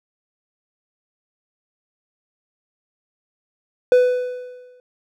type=tone with exponential decay; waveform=triangle; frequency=498.3 Hz; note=B4; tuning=15 cents sharp; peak=-6 dBFS; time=3.92-4.8 s; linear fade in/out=1 ms; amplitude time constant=190 ms; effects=none